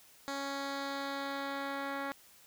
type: tone with low-pass filter sweep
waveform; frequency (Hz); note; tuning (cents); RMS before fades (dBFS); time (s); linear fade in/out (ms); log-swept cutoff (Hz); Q
10% pulse; 277.2; C#4; 0; -38; 0.28-2.12; 0; 6200 to 2400; 1.3
effects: white hiss -60 dBFS RMS until 2.46 s